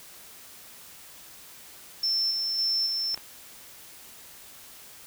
sine tone with tremolo, 5350 Hz, E8, 25 cents sharp, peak -23 dBFS, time 2.03-3.15 s, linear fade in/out 5 ms, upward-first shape square, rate 1.8 Hz, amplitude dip 30%
clicks, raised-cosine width 0.3 ms, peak -24 dBFS, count 2, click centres 3.144 / 3.176 s
effects white hiss -48 dBFS RMS until 5.06 s

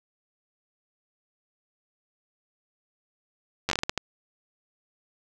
slowing click train, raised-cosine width 0.2 ms, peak -8 dBFS, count 9, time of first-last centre 3.69-3.977 s, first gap 10 ms, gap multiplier 1.35, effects none

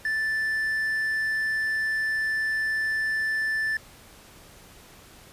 triangle tone, 1760 Hz, A6, in tune, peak -22 dBFS, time 0.05-3.77 s, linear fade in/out 2 ms, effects pink hiss -50 dBFS RMS until 5.32 s + resampled to 32000 Hz

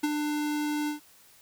square tone with ADSR envelope, 298.1 Hz, D4, 26 cents sharp, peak -23 dBFS, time 0.03-1 s, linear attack 10 ms, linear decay 32 ms, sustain -5 dB, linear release 120 ms, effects white hiss -57 dBFS RMS until 1.41 s

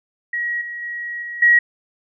sine tone with level steps, 1905 Hz, A#6, 37 cents sharp, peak -20 / -27 / -25 / -27 / -9 dBFS, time 0.33-1.59 s, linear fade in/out 5 ms, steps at 0.61 / 0.82 / 1.22 / 1.42 s, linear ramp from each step 5 ms, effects none

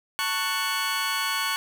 20% pulse chord, F# minor, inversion first, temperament just, 888 / 1110 / 1480 Hz, A5 / C#6 / F#6, +16 / +2 / 0 cents, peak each -28 / -23 / -24 dBFS, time 0.19-1.56 s, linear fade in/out 0 ms, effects none

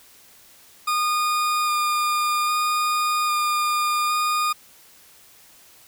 40% pulse tone with vibrato, 1218 Hz, D#6, 37 cents flat, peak -19 dBFS, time 0.87-4.53 s, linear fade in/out 10 ms, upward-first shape square, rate 0.62 Hz, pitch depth 9 cents each way, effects white hiss -51 dBFS RMS until 5.87 s

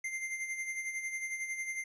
square tone with tremolo, 2093 Hz, C7, in tune, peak -34 dBFS, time 0.04-1.84 s, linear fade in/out 5 ms, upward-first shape sine, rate 11 Hz, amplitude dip 55%, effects resampled to 24000 Hz

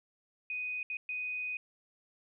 sine tone bursts at uneven times, 2493 Hz, D#7, 3 cents sharp, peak -34 dBFS, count 3, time 0.5-0.83 / 0.9-0.97 / 1.09-1.57 s, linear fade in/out 2 ms, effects none

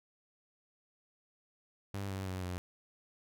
sawtooth tone with pitch steps, 99.2 / 96.04 / 92.99 / 90.03 Hz, G2 / G2 / F#2 / F#2, +21 / -35 / +9 / -47 cents, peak -33 dBFS, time 1.94-2.58 s, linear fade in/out 0 ms, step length 160 ms, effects none

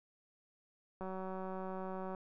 click train, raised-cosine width 1 ms, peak -30 dBFS, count 215, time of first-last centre 1.01-2.148 s, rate 188 Hz, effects none

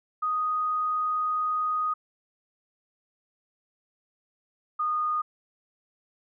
sine tone pair in turn, 1244.5 / 1229.5 Hz, D#6 / D#6, 0 / -21 cents, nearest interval unison, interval 21 cents, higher first, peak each -24 dBFS, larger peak neither, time 0.22-1.94 / 4.79-5.22 s, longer first, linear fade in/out 10 ms, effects none

